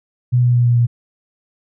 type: tone with pitch steps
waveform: sine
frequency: 123.47 / 122.4 / 121.35 / 120.3 / 119.26 Hz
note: B2 / B2 / B2 / B2 / A#2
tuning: 0 / -15 / -30 / -45 / +40 cents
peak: -10 dBFS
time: 0.32-0.87 s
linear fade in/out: 20 ms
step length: 110 ms
effects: none